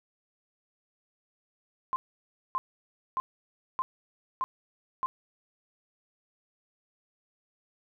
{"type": "tone bursts", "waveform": "sine", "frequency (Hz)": 1046.5, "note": "C6", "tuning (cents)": 0, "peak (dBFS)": -26, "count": 6, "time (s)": [1.93, 5.06], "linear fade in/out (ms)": 0, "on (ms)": 30, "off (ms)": 590, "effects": []}